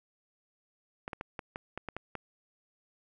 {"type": "clicks", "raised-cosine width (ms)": 0.5, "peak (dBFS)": -22, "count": 9, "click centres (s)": [1.079, 1.132, 1.211, 1.392, 1.559, 1.776, 1.887, 1.966, 2.153], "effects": []}